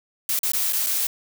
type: noise with dropouts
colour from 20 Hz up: blue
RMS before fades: -23 dBFS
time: 0.29-1.07 s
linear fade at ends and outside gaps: 2 ms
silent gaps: 0.391-0.432 / 0.519-0.534 / 0.725-0.731 / 0.864-0.868 s
effects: none